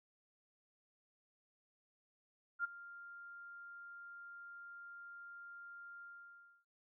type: tone with ADSR envelope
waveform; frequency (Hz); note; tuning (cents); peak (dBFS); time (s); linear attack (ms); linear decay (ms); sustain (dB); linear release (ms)
sine; 1396.9; F6; 0; -32; 2.59-6.65; 52; 16; -18; 630
effects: none